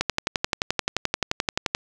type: click train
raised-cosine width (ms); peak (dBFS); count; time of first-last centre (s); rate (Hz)
0.2; -4; 21; 0.01-1.749; 11.5
effects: none